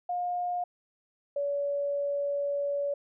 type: tone pair in turn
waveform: sine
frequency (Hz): 712 / 568.9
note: F5 / C#5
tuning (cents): +33 / +45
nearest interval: major third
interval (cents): 388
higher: first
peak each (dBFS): -28 / -27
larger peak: second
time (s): 0.09-0.64 / 1.36-2.94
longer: second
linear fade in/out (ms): 5
effects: none